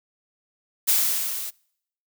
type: noise with level ramp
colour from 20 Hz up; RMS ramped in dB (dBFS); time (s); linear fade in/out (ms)
blue; -18 to -33; 0.87-1.51; 20
effects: noise-tail reverb RT60 0.7 s tail -26 dB re dry